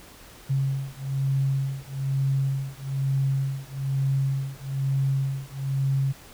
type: beating tone pair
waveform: sine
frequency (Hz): 135.3 / 136.4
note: C#3 / C#3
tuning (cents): -42 / -28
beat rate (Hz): 1.1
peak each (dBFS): -26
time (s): 0.49-6.13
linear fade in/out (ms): 20
effects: pink hiss -48 dBFS RMS until 6.33 s